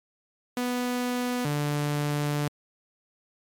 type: tone pair in turn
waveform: sawtooth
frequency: 246.9 / 146.81 Hz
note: B3 / D3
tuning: 0 / 0 cents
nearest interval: major sixth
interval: 900 cents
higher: first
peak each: -22 / -21 dBFS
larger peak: second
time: 0.57-1.45 / 1.45-2.48 s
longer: second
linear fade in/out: 2 ms
effects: MP3 96 kbps